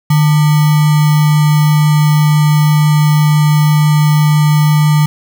sine tone with sample-and-hold, 151 Hz, D3, 48 cents sharp, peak -6 dBFS, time 0.1-5.06 s, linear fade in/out 5 ms, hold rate 1050 Hz, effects none

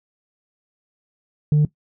sine tone, 149.6 Hz, D3, 32 cents sharp, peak -10 dBFS, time 1.52-1.65 s, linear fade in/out 2 ms, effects noise-tail reverb RT60 0.1 s tail -18 dB re dry + tanh soft clip ceiling -11 dBFS

